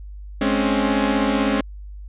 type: tone cluster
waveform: sawtooth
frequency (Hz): 210.5 / 264.5 / 280.4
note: G#3 / C4 / C#4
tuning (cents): +24 / +19 / +20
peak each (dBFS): -18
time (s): 0.41-1.61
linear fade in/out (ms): 5
effects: added 50 Hz sine -33 dBFS peak until 2.08 s + resampled to 8000 Hz